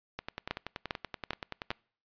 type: two click trains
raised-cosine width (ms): 0.3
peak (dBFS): -20 / -15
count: 17 / 4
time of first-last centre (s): 0.19-1.714 / 0.51-1.705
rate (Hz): 10.5 / 2.51
effects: noise-tail reverb RT60 0.5 s tail -26 dB re dry + resampled to 11025 Hz